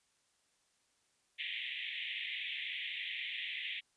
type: band-pass noise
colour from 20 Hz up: pink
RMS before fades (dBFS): -41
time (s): 1.38-3.81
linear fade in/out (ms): 20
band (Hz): 1900 to 3600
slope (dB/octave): 96
effects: white hiss -75 dBFS RMS until 3.96 s + resampled to 22050 Hz